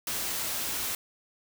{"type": "noise", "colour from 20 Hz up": "white", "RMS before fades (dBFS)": -32, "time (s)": [0.07, 0.95], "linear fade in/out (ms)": 2, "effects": []}